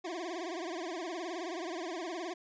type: tone with vibrato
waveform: 25% pulse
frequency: 343.9 Hz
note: F4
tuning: 27 cents flat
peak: -33 dBFS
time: 0.04-2.34 s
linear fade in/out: 10 ms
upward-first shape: triangle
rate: 19 Hz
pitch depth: 180 cents each way
effects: resampled to 16000 Hz